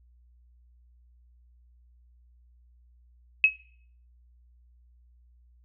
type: tone with exponential decay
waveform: sine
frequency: 2568 Hz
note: E7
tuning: 46 cents flat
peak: -11 dBFS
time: 3.44-3.54 s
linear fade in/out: 1 ms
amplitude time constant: 20 ms
effects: noise-tail reverb RT60 0.6 s tail -20 dB re dry + added 60 Hz sine -56 dBFS peak until 5.64 s